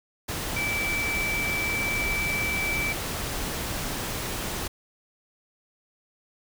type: tone in noise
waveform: sine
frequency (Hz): 2318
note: D7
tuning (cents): -23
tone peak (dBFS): -26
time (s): 0.56-2.93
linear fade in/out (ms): 10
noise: pink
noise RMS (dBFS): -31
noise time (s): 0.28-4.68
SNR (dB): +2
effects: none